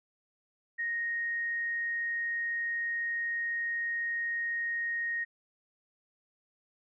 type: tone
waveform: sine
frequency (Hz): 1866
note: A#6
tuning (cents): +1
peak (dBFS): -30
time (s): 0.78-5.25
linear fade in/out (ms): 20
effects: none